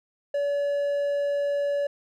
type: tone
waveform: triangle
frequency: 571 Hz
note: D5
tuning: 49 cents flat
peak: -21 dBFS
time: 0.34-1.87 s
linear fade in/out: 5 ms
effects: none